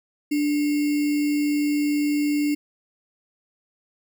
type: tone with sample-and-hold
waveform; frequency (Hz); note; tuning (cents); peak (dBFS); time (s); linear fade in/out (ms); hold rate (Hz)
sine; 293.7; D4; 0; -19; 0.31-2.55; 10; 2450
effects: none